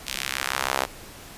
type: tone with high-pass filter sweep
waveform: sawtooth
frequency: 66.4 Hz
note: C2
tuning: 26 cents sharp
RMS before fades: -28 dBFS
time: 0.06-0.86 s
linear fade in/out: 20 ms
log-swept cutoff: 3200 to 650 Hz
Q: 1.1
effects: pink hiss -43 dBFS RMS until 1.37 s + resampled to 32000 Hz